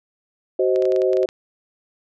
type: chord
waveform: sine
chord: C diminished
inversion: second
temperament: just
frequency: 376.7 / 523.3 / 627.9 Hz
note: Gb4 / C5 / Eb5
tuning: +31 / 0 / +16 cents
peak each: -18 / -20 / -23 dBFS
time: 0.59-1.26 s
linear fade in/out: 5 ms
type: clicks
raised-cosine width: 0.2 ms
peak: -19 dBFS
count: 10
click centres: 0.76 / 0.823 / 0.854 / 0.921 / 0.962 / 1.019 / 1.132 / 1.17 / 1.231 / 1.289 s
effects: none